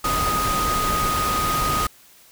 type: tone in noise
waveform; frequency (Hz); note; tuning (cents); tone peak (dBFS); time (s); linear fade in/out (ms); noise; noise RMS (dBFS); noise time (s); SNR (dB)
sine; 1244.5; D#6; 0; -21; 0.04-1.87; 5; pink; -25; 0.04-1.87; +1
effects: white hiss -51 dBFS RMS until 2.31 s